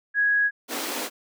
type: tone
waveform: sine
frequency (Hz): 1661.2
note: G#6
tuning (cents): 0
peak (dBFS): -18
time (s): 0.14-0.51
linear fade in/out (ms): 50
type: high-pass noise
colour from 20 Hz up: pink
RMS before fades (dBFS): -30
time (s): 0.68-1.1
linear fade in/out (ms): 50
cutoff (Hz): 220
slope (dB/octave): 96
effects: none